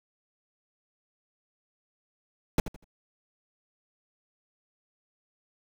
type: noise with echo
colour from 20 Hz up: brown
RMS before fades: -20 dBFS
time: 2.58-2.6 s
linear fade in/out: 2 ms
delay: 81 ms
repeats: 3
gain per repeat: -12 dB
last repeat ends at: 2.843 s
effects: none